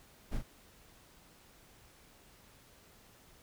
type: noise with echo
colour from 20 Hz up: brown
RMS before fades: -34 dBFS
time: 0.31-0.39 s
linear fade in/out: 20 ms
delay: 38 ms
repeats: 1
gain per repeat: -5 dB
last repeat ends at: 0.428 s
effects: pink hiss -61 dBFS RMS until 3.42 s